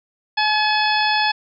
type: harmonic tone with a mistuned harmonic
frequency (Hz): 853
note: G#5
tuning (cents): +46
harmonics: 1 / 2 / 3 / 4 / 5 / 6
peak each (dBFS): -19 / -22 / -24 / -25 / -26 / -27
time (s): 0.37-1.32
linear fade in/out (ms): 10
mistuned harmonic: 5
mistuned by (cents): +42
effects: none